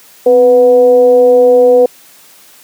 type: tone with frequency modulation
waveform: sine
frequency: 495.1 Hz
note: B4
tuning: 4 cents sharp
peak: -3 dBFS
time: 0.26-1.86 s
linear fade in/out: 5 ms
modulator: 237 Hz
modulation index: 0.37
effects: white hiss -41 dBFS RMS until 2.63 s + high-pass 150 Hz 12 dB/octave